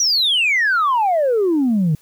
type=exponential sweep; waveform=sine; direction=down; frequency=5980 to 146.83 Hz; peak=-12 dBFS; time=0-1.95 s; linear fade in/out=2 ms; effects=tanh soft clip ceiling -11 dBFS + white hiss -54 dBFS RMS until 2.01 s